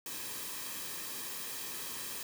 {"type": "noise with comb filter", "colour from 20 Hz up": "white", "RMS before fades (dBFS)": -41, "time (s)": [0.06, 2.23], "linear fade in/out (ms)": 2, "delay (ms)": 1.4, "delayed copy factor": -0.55, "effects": []}